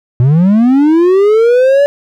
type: linear sweep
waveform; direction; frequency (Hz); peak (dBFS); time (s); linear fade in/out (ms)
triangle; up; 117 to 579; -3; 0.2-1.86; 0
effects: none